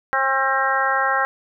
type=harmonic tone with a mistuned harmonic; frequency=268.2 Hz; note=C4; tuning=43 cents sharp; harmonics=2 / 3 / 4 / 5 / 6 / 7; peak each=-27 / -23 / -24 / -23 / -23 / -26 dBFS; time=0.13-1.25 s; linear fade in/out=0 ms; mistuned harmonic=6; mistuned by=-21 cents; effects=none